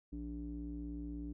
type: tone with low-pass filter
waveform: square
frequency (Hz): 58.27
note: A#1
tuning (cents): 0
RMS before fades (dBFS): -43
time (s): 0.12-1.33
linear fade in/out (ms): 10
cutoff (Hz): 280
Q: 7.2
effects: none